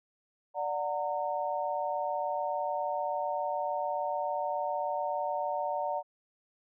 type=chord; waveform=sine; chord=D augmented; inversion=none; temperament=just; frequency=587.3 / 734.2 / 917.7 Hz; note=D5 / F#5 / A#5; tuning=0 / -14 / -27 cents; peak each=-34 dBFS; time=0.54-6.03 s; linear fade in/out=50 ms; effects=none